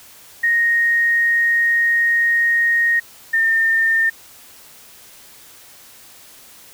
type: tone pair in turn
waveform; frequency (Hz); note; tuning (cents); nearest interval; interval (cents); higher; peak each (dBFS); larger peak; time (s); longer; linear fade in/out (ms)
sine; 1864.7 / 1811.6; A#6 / A#6; 0 / -50; minor second; 50; first; -13; neither; 0.43-3 / 3.33-4.1; first; 10
effects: white hiss -44 dBFS RMS until 6.73 s